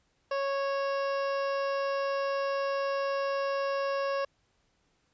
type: harmonic tone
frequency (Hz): 552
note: C#5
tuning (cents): -7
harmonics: 1 / 2 / 3 / 4 / 5 / 6 / 7 / 8 / 9 / 10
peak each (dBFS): -29 / -34 / -40 / -52 / -44 / -56 / -54 / -57 / -50 / -50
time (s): 0.31-4.25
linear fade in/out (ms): 5
effects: pink hiss -72 dBFS RMS until 5.13 s + resampled to 16000 Hz